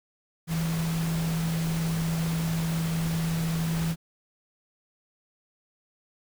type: tone in noise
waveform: sine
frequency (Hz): 163.8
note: E3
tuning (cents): -11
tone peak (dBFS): -25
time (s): 0.47-3.96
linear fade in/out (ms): 50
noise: pink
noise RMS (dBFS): -36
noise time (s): 0.47-3.96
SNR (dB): +8
effects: none